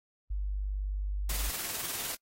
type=tone; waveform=sine; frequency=49.49 Hz; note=G1; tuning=17 cents sharp; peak=-30 dBFS; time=0.3-1.5 s; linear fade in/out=10 ms
type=noise with tremolo; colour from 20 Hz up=white; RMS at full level=-34 dBFS; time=1.29-2.15 s; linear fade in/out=5 ms; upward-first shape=triangle; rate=20 Hz; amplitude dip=45%
effects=noise-tail reverb RT60 0.1 s tail -25 dB re dry + AAC 48 kbps